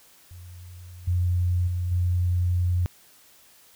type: tone with level steps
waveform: sine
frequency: 88.9 Hz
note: F2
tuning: 31 cents sharp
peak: -40 / -20 / -24 / -20 dBFS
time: 0.31-2.86 s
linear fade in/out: 0 ms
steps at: 1.07 / 1.67 / 1.91 s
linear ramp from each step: 10 ms
effects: white hiss -55 dBFS RMS until 3.75 s